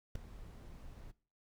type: noise with ADSR envelope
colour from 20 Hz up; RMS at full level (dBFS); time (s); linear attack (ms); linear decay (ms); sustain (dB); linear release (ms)
brown; -32; 0.15-1.12; 6; 3; -19; 18
effects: noise-tail reverb RT60 0.4 s tail -20 dB re dry